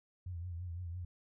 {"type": "tone with vibrato", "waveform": "sine", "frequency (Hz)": 87.31, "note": "F2", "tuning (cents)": 0, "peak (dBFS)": -39, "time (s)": [0.26, 1.05], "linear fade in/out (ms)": 5, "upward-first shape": "triangle", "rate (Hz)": 5.9, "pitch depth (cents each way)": 94, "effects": []}